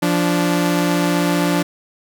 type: tone pair together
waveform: sawtooth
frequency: 173.7 / 292.1 Hz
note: F3 / D4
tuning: -9 / -9 cents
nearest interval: major sixth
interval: 900 cents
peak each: -14 dBFS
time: 0.02-1.63 s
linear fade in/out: 10 ms
effects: none